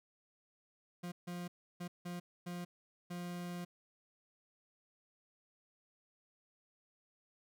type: tone bursts at uneven times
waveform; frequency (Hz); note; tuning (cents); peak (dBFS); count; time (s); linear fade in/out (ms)
40% pulse; 175.9; F3; +13; -40; 6; 1.03-1.12 / 1.27-1.48 / 1.8-1.88 / 2.05-2.2 / 2.46-2.65 / 3.1-3.65; 10
effects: none